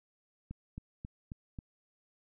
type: click train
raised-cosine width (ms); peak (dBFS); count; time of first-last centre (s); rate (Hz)
5; -29; 5; 0.51-1.588; 3.71
effects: none